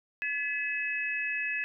sine tone cluster, 1713 / 2003 / 2575 Hz, A6 / B6 / E7, -47 / +24 / -41 cents, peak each -33 / -38 / -32 dBFS, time 0.22-1.64 s, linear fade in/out 0 ms, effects none

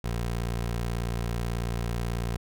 20% pulse tone, 58.27 Hz, A#1, in tune, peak -23 dBFS, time 0.04-2.37 s, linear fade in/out 5 ms, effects none

